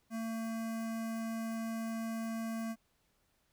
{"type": "tone with notch filter", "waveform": "square", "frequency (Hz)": 225.7, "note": "A3", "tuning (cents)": 44, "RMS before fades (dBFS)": -38, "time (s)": [0.1, 2.76], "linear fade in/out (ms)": 50, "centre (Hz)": 3600, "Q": 1.4, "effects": ["pink hiss -75 dBFS RMS until 3.52 s"]}